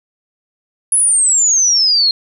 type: exponential sweep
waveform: sine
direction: down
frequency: 10548 to 4186 Hz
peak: -9 dBFS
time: 0.92-2.11 s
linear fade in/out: 2 ms
effects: none